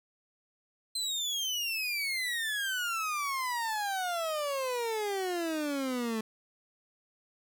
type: exponential sweep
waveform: 30% pulse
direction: down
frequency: 4132 to 216.5 Hz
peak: -28 dBFS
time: 0.95-6.21 s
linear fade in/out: 5 ms
effects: none